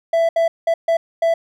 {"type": "tone bursts at uneven times", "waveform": "triangle", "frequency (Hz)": 664, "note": "E5", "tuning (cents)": 12, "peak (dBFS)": -11, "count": 5, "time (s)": [[0.13, 0.29], [0.36, 0.48], [0.67, 0.74], [0.88, 0.97], [1.22, 1.34]], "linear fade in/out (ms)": 5, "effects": []}